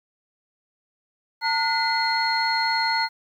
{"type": "tone cluster", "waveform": "sine", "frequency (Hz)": [900, 1445, 2039, 4276], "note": ["A5", "F#6", "C7", "C8"], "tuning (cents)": [39, -41, -45, 37], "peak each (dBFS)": [-23, -27, -27, -25], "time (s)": [1.41, 3.09], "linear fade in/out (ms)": 50, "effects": ["tanh soft clip ceiling -11 dBFS", "9-bit"]}